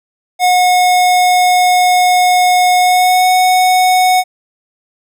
square tone with pitch glide, 726 to 737.4 Hz, F#5 to F#5, -33 to -6 cents, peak -8 dBFS, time 0.39-4.24 s, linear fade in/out 50 ms, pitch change +27 cents, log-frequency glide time 2.79-3.3 s, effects none

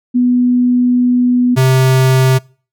sine / square tone pair in turn, 246.9 / 130.79 Hz, B3 / C3, 0 / 0 cents, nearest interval major seventh, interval 1100 cents, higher first, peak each -8 dBFS, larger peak neither, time 0.14-1.56 / 1.56-2.39 s, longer first, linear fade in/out 20 ms, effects noise-tail reverb RT60 0.4 s tail -25 dB re dry

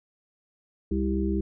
harmonic tone with a mistuned harmonic, 65.41 Hz, C2, in tune, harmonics 1 / 3 / 5 / 6, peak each -28 / -28 / -29 / -32 dBFS, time 0.91-1.41 s, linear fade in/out 5 ms, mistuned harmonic 1, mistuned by +76 cents, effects none

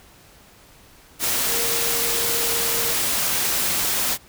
sine tone in noise, 466.2 Hz, A#4, in tune, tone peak -31 dBFS, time 1.46-2.95 s, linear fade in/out 50 ms, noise white, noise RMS -22 dBFS, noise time 1.19-4.18 s, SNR -12 dB, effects pink hiss -50 dBFS RMS until 4.28 s

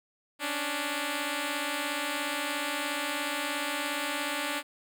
5% pulse beating tone pair, 277.2 / 294.2 Hz, C#4 / D4, 0 / +3 cents, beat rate 17 Hz, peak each -24 / -20 dBFS, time 0.39-4.63 s, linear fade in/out 50 ms, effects none

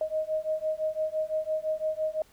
sine beating tone pair, 622.3 / 628.2 Hz, D#5 / D#5, 0 / +16 cents, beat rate 5.9 Hz, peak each -30 dBFS, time 0.01-2.22 s, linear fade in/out 2 ms, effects pink hiss -60 dBFS RMS until 2.32 s

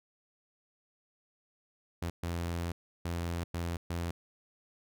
sawtooth tone bursts at uneven times, 85.4 Hz, F2, 38 cents flat, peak -29 dBFS, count 5, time 2.02-2.1 / 2.23-2.72 / 3.05-3.44 / 3.54-3.77 / 3.9-4.11 s, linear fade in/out 5 ms, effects none

